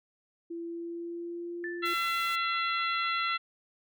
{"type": "tone with pitch glide", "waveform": "sine", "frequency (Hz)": [337.3, 346.2], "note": ["E4", "F4"], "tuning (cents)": [40, -15], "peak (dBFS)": -35, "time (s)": [0.5, 1.94], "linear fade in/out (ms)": 10, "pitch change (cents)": 45, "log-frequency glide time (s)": [0.65, 1.64]}
{"type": "tone with exponential decay", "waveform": "sine", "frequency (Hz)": 1760, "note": "A6", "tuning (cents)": 0, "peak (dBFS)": -34, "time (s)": [1.64, 2.24], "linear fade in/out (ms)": 1, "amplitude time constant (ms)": 130}
{"type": "harmonic tone", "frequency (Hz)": 676, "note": "E5", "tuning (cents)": 43, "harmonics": [2, 3, 4, 5, 6], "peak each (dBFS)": [-30, -34, -36, -38, -40], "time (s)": [1.82, 3.38], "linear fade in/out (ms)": 20}
{"type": "noise", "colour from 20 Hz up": "white", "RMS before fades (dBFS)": -46, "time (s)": [1.85, 2.36], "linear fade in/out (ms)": 10}
{"effects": []}